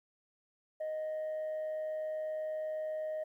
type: tone with amplitude modulation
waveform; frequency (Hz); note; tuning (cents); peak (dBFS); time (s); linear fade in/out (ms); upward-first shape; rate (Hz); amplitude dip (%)
sine; 622.3; D#5; 0; -31; 0.8-3.24; 10; sine; 128; 30
effects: tanh soft clip ceiling -33 dBFS + 12-bit